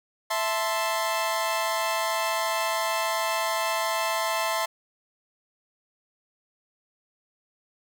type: chord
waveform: sawtooth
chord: A minor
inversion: second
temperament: equal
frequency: 659.3 / 880 / 1046.5 Hz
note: E5 / A5 / C6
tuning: 0 / 0 / 0 cents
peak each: -25 / -26 / -25 dBFS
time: 0.3-4.66 s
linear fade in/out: 10 ms
effects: none